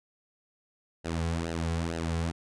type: tone with flanger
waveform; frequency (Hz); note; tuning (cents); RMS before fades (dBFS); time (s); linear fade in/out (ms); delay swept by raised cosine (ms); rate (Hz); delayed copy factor
sawtooth; 83; E2; +12; -31; 1.04-2.32; 20; 0.86 to 3.36; 2.2; -0.8
effects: resampled to 22050 Hz